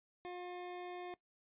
25% pulse tone, 357.2 Hz, F4, 39 cents sharp, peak -40 dBFS, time 0.25-1.14 s, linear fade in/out 0 ms, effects noise-tail reverb RT60 0.1 s tail -19 dB re dry + resampled to 8000 Hz

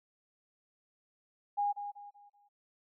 sine tone with echo, 817 Hz, G#5, 29 cents flat, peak -28 dBFS, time 1.57-1.73 s, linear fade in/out 20 ms, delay 190 ms, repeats 4, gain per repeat -9 dB, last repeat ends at 2.49 s, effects noise-tail reverb RT60 0.1 s tail -22 dB re dry

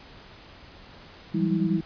sine tone cluster, 167.1 / 188.6 / 198.7 / 323.8 Hz, E3 / F#3 / G3 / E4, +24 / +33 / +24 / -31 cents, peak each -27 dBFS, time 1.34-1.81 s, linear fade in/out 10 ms, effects pink hiss -48 dBFS RMS until 1.85 s + resampled to 11025 Hz

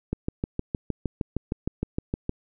click train, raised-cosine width 3 ms, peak -13 dBFS, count 15, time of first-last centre 0.13-2.294 s, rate 6.47 Hz, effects none

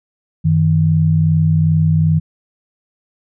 sine tone pair together, 95.54 / 158.1 Hz, G2 / D#3, -44 / +28 cents, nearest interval major sixth, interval 872 cents, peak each -16 / -11 dBFS, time 0.44-2.2 s, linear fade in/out 20 ms, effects none

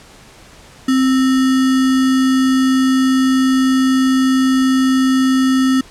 sine tone with sample-and-hold, 261.6 Hz, C4, in tune, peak -10 dBFS, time 0.88-5.81 s, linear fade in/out 5 ms, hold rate 1575 Hz, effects pink hiss -42 dBFS RMS until 5.9 s + low-pass 9000 Hz 12 dB/octave

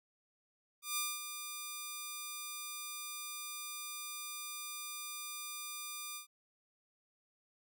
5% pulse tone with ADSR envelope, 1200 Hz, D6, 37 cents sharp, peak -21 dBFS, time 0.82-6.27 s, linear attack 150 ms, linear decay 220 ms, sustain -9 dB, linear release 110 ms, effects none

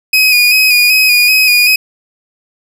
30% pulse tone with vibrato, 2489 Hz, D#7, in tune, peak -3 dBFS, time 0.13-1.76 s, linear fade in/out 5 ms, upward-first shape square, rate 2.6 Hz, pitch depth 29 cents each way, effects none

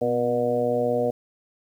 harmonic tone with a mistuned harmonic, 121 Hz, B2, 35 cents flat, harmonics 1 / 2 / 3 / 4 / 5 / 6, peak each -34 / -29 / -35 / -23 / -26 / -31 dBFS, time 0.01-1.11 s, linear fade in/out 10 ms, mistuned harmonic 2, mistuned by +32 cents, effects 9-bit

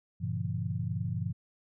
sine chord, G diminished seventh, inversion none, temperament just, 98 / 117.6 / 141.12 / 169.34 Hz, G2 / Bb2 / Db3 / Fb3, 0 / +16 / +31 / +47 cents, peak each -35 / -35 / -38 / -36 dBFS, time 0.2-1.33 s, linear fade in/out 20 ms, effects none

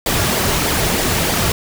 pink noise with flanger, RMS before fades -17 dBFS, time 0.06-1.52 s, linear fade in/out 2 ms, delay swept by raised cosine 0.72 to 4.02 ms, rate 3.2 Hz, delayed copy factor -0.5, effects none

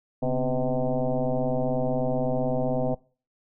sine tone with frequency modulation, 250 Hz, B3, 21 cents sharp, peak -22 dBFS, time 0.22-2.95 s, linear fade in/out 10 ms, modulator 129 Hz, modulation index 3.7, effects noise-tail reverb RT60 0.4 s tail -23 dB re dry

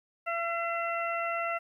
harmonic tone, 677 Hz, E5, 46 cents sharp, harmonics 1 / 2 / 3 / 4, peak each -33 / -33 / -37 / -38 dBFS, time 0.26-1.59 s, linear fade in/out 20 ms, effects 11-bit

